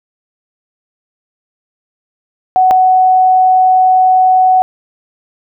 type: tone pair in turn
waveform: sine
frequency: 745 / 745 Hz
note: F#5 / F#5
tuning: +12 / +12 cents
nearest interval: unison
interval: 0 cents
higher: neither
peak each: -5 dBFS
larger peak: neither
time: 2.56-2.71 / 2.71-4.62 s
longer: second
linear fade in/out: 0 ms
effects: none